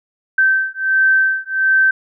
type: beating tone pair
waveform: sine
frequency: 1550 / 1551.4 Hz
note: G6 / G6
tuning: -20 / -18 cents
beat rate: 1.4 Hz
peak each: -15 dBFS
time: 0.38-1.91 s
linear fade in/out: 5 ms
effects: none